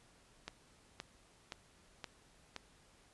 click train, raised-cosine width 0.2 ms, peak -25 dBFS, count 5, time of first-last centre 0.48-2.563 s, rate 1.92 Hz, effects pink hiss -66 dBFS RMS until 3.13 s + resampled to 24000 Hz

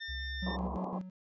25% pulse tone, 1801 Hz, A6, 40 cents sharp, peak -35 dBFS, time 0-0.57 s, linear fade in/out 20 ms
sine tone with vibrato, 67.8 Hz, C#2, 38 cents flat, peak -38 dBFS, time 0.08-0.78 s, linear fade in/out 20 ms, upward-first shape sine, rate 8.1 Hz, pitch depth 22 cents each way
triangle tone with tremolo, 184.9 Hz, F#3, 1 cent flat, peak -32 dBFS, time 0.42-1.1 s, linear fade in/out 10 ms, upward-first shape square, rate 5.9 Hz, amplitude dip 65%
white band-pass noise, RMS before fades -40 dBFS, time 0.46-0.99 s, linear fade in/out 5 ms, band 180 to 1100 Hz, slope 96 dB/octave
effects resampled to 16000 Hz

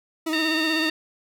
40% pulse tone with vibrato, 317.7 Hz, D#4, 36 cents sharp, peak -23 dBFS, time 0.26-0.9 s, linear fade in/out 10 ms, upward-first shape sine, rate 16 Hz, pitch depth 48 cents each way
harmonic tone, 916 Hz, A#5, 31 cents flat, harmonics 2 / 3 / 4 / 5, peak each -27 / -29 / -30 / -31 dBFS, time 0.33-0.9 s, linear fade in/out 2 ms
effects none

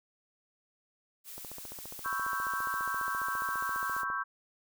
blue noise, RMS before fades -45 dBFS, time 1.24-4.05 s, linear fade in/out 50 ms
click train, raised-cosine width 1 ms, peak -32 dBFS, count 41, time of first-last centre 1.38-4.101 s, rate 14.7 Hz
sine chord, C# half-diminished seventh, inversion third, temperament equal with one note detuned, 998.7 / 1108.7 / 1318.5 / 1568 Hz, B5 / C#6 / E6 / G6, +19 / 0 / 0 / 0 cents, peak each -41 / -35 / -38 / -35 dBFS, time 2.04-4.24 s, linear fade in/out 20 ms
effects none

